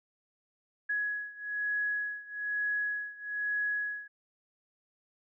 sine beating tone pair, 1676 / 1677.1 Hz, G#6 / G#6, +15 / +16 cents, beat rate 1.1 Hz, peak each -33 / -35 dBFS, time 0.89-4.08 s, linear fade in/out 10 ms, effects none

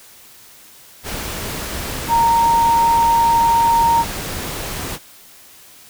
sine tone in noise, 926 Hz, A#5, 12 cents flat, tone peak -11 dBFS, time 2.08-4.05 s, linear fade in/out 50 ms, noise pink, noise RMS -26 dBFS, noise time 1.03-4.99 s, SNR +12 dB, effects white hiss -44 dBFS RMS until 5.89 s

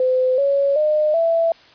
sine tone with pitch steps, 512 / 558.3 / 608.9 / 664 Hz, C5 / C#5 / D#5 / E5, -38 / +12 / -38 / +12 cents, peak -14 dBFS, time 0-1.52 s, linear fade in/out 2 ms, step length 380 ms, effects white hiss -48 dBFS RMS until 1.74 s + resampled to 11025 Hz

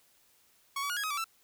sawtooth tone with pitch steps, 1111 / 1139 / 1440 / 1653 / 1265 / 1156 / 1332 Hz, C#6 / C#6 / F#6 / G#6 / D#6 / D6 / E6, +4 / +47 / -47 / -9 / +28 / -28 / +18 cents, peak -28 dBFS, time 0.76-1.243 s, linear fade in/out 5 ms, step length 69 ms, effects white hiss -66 dBFS RMS until 1.43 s

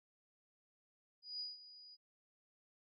sine tone with ADSR envelope, 4916 Hz, D#8, 22 cents flat, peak -40 dBFS, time 1.22-1.97 s, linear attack 180 ms, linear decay 170 ms, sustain -15 dB, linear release 33 ms, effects none

